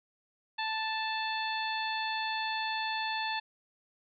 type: harmonic tone with a mistuned harmonic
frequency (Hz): 880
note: A5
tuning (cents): 0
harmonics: 1 / 2 / 3 / 4 / 5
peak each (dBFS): -34 / -37 / -39 / -40 / -41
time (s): 0.58-3.4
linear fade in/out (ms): 10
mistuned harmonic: 5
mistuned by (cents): -21
effects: none